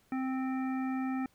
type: harmonic tone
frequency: 261.6 Hz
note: C4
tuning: in tune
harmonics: 1 / 3 / 5 / 7 / 9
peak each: -31 / -41 / -45 / -48 / -50 dBFS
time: 0.12-1.26 s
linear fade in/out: 2 ms
effects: pink hiss -68 dBFS RMS until 1.34 s